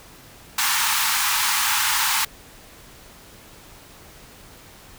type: high-pass noise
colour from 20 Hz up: pink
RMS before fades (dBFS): -21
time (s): 0.58-2.25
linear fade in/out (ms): 5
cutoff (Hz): 830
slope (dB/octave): 96
effects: pink hiss -46 dBFS RMS until 4.98 s